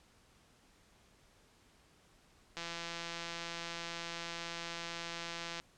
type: click train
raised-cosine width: 0.2 ms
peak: -24 dBFS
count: 513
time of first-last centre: 2.57-5.6 s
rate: 169 Hz
effects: pink hiss -66 dBFS RMS until 5.77 s + low-pass 9000 Hz 12 dB/octave